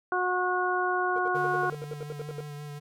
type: harmonic tone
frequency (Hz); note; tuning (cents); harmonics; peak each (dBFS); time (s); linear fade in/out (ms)
363.9; F#4; -29; 1 / 2 / 3 / 4; -30 / -30 / -30 / -30; 0.12-1.7; 2
type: tone bursts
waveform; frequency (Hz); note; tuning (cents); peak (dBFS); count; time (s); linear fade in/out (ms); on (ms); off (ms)
triangle; 460.8; A#4; -20; -31; 14; 1.16-2.405; 0; 23; 71
type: tone with vibrato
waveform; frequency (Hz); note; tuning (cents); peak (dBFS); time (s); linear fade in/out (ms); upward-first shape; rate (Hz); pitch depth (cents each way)
square; 146.83; D3; 0; -38; 1.34-2.8; 20; sine; 5.6; 21
effects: none